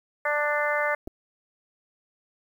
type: harmonic tone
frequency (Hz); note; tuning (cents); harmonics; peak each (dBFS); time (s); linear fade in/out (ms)
295.2; D4; +9; 2 / 3 / 4 / 5 / 6 / 7; -27 / -32 / -31 / -31 / -29 / -31; 0.25-0.95; 5
type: clicks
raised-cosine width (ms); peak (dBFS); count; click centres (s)
2; -24; 2; 1.074 / 1.077
effects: 9-bit